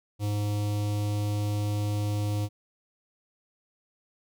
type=tone with notch filter; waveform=square; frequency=103.83 Hz; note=G#2; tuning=in tune; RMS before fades=-28 dBFS; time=0.19-2.49 s; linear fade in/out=50 ms; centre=1600 Hz; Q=0.79; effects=none